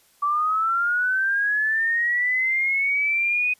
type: linear sweep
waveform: sine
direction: up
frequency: 1149 to 2501 Hz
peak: -19 dBFS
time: 0.22-3.54 s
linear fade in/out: 10 ms
effects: white hiss -59 dBFS RMS until 3.59 s + resampled to 32000 Hz